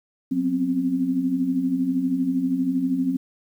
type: tone cluster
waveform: sine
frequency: 182.9 / 251.7 / 264.3 Hz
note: F#3 / B3 / C4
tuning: -20 / +33 / +18 cents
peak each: -29 / -28 / -21 dBFS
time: 0.31-3.17 s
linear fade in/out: 10 ms
effects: 9-bit